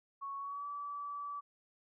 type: tone with pitch glide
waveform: sine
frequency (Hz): 1108.7 to 1152.4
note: C#6 to D6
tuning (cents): 0 to -33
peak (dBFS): -39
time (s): 0.21-1.41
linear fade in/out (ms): 20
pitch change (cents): +67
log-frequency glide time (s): 0.38-0.66
effects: none